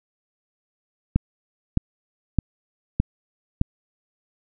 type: click train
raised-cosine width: 5 ms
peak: -5 dBFS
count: 5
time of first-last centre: 1.16-3.614 s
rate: 1.63 Hz
effects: none